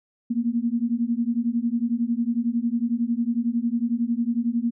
sine beating tone pair, 229.7 / 240.7 Hz, A#3 / B3, -25 / -44 cents, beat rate 11 Hz, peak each -24 dBFS, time 0.3-4.71 s, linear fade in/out 10 ms, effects none

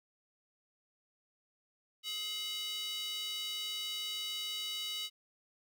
square tone with high-pass filter, 423.4 Hz, G#4, 33 cents sharp, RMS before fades -39 dBFS, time 2.03-5.1 s, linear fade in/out 50 ms, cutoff 3300 Hz, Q 5.3, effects none

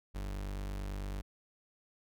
40% pulse tone, 49 Hz, G1, in tune, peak -36 dBFS, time 0.14-1.22 s, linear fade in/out 20 ms, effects none

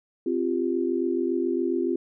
sine chord, C suspended fourth, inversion none, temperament equal with one note detuned, 261.6 / 344.8 / 392 Hz, C4 / F4 / G4, 0 / -22 / 0 cents, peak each -28 / -25 / -29 dBFS, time 0.26-1.96 s, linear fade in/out 5 ms, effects none

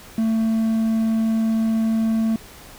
triangle tone, 223.1 Hz, A3, 24 cents sharp, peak -15 dBFS, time 0.18-2.36 s, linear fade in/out 2 ms, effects pink hiss -43 dBFS RMS until 2.78 s

